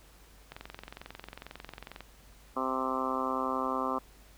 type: click train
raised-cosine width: 0.3 ms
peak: -26 dBFS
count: 34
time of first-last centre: 0.52-2.006 s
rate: 22.2 Hz
type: harmonic tone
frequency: 130.81 Hz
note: C3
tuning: in tune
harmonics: 2 / 3 / 4 / 5 / 6 / 7 / 8 / 9 / 10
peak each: -36 / -40 / -38 / -41 / -40 / -41 / -35 / -35 / -41 dBFS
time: 2.56-3.99 s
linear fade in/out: 10 ms
effects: added 50 Hz sine -56 dBFS peak until 4.37 s + pink hiss -59 dBFS RMS until 4.37 s